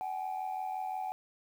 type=tone pair together; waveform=sine; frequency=755.3 / 841 Hz; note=F#5 / G#5; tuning=+35 / +22 cents; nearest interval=major second; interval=187 cents; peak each=-34 / -37 dBFS; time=0.01-1.12 s; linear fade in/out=0 ms; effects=tanh soft clip ceiling -30 dBFS + 10-bit